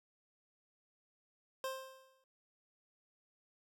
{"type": "tone with exponential decay", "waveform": "25% pulse", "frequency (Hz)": 527, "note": "C5", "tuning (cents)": 12, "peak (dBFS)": -32, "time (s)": [1.64, 2.24], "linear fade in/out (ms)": 1, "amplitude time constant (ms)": 130, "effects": []}